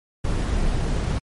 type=noise; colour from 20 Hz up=brown; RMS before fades=-22 dBFS; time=0.24-1.19 s; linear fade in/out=10 ms; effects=MP3 48 kbps